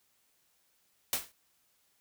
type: noise with exponential decay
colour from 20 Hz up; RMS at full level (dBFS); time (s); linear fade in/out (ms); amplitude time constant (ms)
white; -27; 1.13-1.32; 1; 41
effects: white hiss -72 dBFS RMS until 2 s